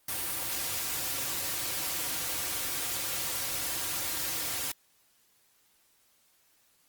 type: noise with comb filter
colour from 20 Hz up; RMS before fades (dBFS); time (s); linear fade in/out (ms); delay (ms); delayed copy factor
white; -33; 0.08-4.72; 5; 4.7; -0.55
effects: white hiss -67 dBFS RMS until 6.88 s + Opus 32 kbps